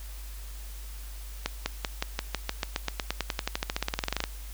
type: accelerating click train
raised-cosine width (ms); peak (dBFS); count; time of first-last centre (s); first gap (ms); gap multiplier
0.2; -10; 30; 1.46-4.239; 200; 0.94
effects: added 50 Hz sine -38 dBFS peak until 4.53 s + white hiss -49 dBFS RMS until 4.53 s